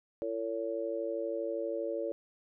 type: harmonic tone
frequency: 112.5 Hz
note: A2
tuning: 39 cents sharp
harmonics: 3 / 4 / 5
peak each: -38 / -37 / -35 dBFS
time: 0.22-2.12 s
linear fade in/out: 0 ms
effects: none